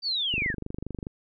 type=linear sweep; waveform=sine; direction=down; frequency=4699 to 1541 Hz; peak=-25 dBFS; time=0.02-0.55 s; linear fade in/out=50 ms
type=click train; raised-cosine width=3 ms; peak=-21 dBFS; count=19; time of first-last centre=0.34-1.069 s; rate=24.7 Hz
effects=none